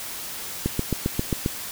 click train, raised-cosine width 3 ms, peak -9 dBFS, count 7, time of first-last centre 0.66-1.461 s, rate 7.49 Hz, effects white hiss -34 dBFS RMS until 1.71 s

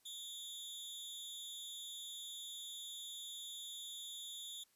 sawtooth tone with amplitude modulation, 3520 Hz, A7, in tune, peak -39 dBFS, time 0.05-4.64 s, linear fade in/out 10 ms, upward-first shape sine, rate 260 Hz, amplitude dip 95%, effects white hiss -74 dBFS RMS until 4.75 s + resampled to 32000 Hz

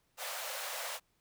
pink high-pass noise, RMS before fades -40 dBFS, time 0.17-1 s, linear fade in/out 50 ms, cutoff 500 Hz, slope 96 dB/octave, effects pink hiss -75 dBFS RMS until 1.2 s

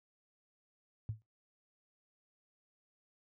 sine tone with exponential decay, 109.3 Hz, A2, 11 cents flat, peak -31 dBFS, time 1.09-1.22 s, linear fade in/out 0 ms, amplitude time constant 28 ms, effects noise-tail reverb RT60 0.2 s tail -26 dB re dry + high-pass 60 Hz 12 dB/octave

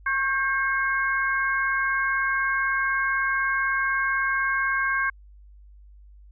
sine tone cluster, 1092 / 1586 / 2162 Hz, C#6 / G6 / C#7, -26 / +20 / -44 cents, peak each -27 / -23 / -31 dBFS, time 0.06-5.1 s, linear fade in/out 5 ms, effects added 50 Hz sine -46 dBFS peak until 6.31 s

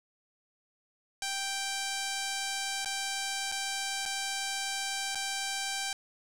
5% pulse tone with dropouts, 784 Hz, G5, in tune, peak -20 dBFS, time 1.22-5.93 s, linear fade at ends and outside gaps 2 ms, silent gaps 2.848-2.857 / 3.517-3.521 / 4.055-4.059 / 5.149-5.154 s, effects low-pass 10000 Hz 12 dB/octave + 8-bit

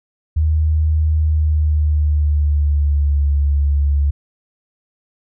sine tone with pitch glide, 77.78 to 71.32 Hz, D#2 to C#2, 0 to +50 cents, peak -12 dBFS, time 0.36-4.11 s, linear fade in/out 10 ms, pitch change -150 cents, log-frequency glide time 1.19-3.25 s, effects none

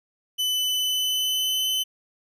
40% pulse tone with pitch glide, 3000 to 3037 Hz, F#7 to F#7, +23 to +44 cents, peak -21 dBFS, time 0.38-1.84 s, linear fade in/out 20 ms, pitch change +21 cents, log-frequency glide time 0.53-1.7 s, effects none

